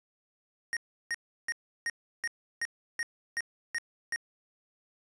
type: tone bursts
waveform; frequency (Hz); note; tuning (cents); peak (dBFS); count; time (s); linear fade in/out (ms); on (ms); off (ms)
square; 1864; A#6; -1; -30; 10; 0.73-4.16; 0; 37; 340
effects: resampled to 22050 Hz